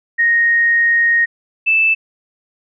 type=tone pair in turn; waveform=sine; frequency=1864.7 / 2637 Hz; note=A#6 / E7; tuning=0 / 0 cents; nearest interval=tritone; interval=600 cents; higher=second; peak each=-10 dBFS; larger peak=neither; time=0.18-1.26 / 1.66-1.95 s; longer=first; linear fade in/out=20 ms; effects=none